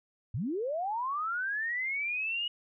sine linear sweep, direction up, 89 to 2912 Hz, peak -30 dBFS, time 0.34-2.48 s, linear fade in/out 5 ms, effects none

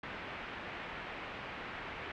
white low-pass noise, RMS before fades -44 dBFS, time 0.03-2.12 s, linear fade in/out 5 ms, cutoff 2500 Hz, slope 24 dB/octave, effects none

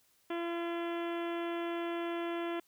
harmonic tone, 340.4 Hz, F4, 44 cents flat, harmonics 1 / 2 / 3 / 4 / 5 / 6 / 7 / 8 / 9 / 10, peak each -35 / -41 / -45 / -47 / -49 / -51 / -52 / -53 / -54 / -55 dBFS, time 0.3-2.6 s, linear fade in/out 5 ms, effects white hiss -70 dBFS RMS until 2.67 s

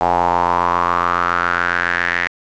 square tone with band-pass filter sweep, 43.61 Hz, F1, 2 cents flat, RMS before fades -17 dBFS, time 0.01-2.28 s, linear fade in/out 0 ms, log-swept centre 800 to 1900 Hz, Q 5, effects resampled to 16000 Hz + 7-bit

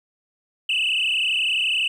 sine tone with frequency modulation, 2799 Hz, F7, 3 cents sharp, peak -17 dBFS, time 0.69-1.88 s, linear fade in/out 5 ms, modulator 31.9 Hz, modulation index 7, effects tanh soft clip ceiling -17 dBFS + 9-bit

